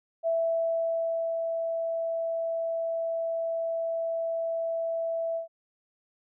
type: tone with ADSR envelope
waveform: sine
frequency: 661 Hz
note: E5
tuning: 5 cents sharp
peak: -23 dBFS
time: 0.23-5.48 s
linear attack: 39 ms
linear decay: 1100 ms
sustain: -4 dB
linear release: 120 ms
effects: none